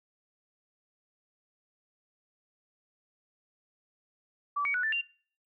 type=tone with pitch steps; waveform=sine; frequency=1155 / 2250 / 1474 / 1767 / 2777 Hz; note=D6 / C#7 / F#6 / A6 / F7; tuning=-29 / +25 / -7 / +7 / -10 cents; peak=-27 dBFS; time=4.56-5.015 s; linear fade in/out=10 ms; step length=91 ms; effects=noise-tail reverb RT60 0.5 s tail -24 dB re dry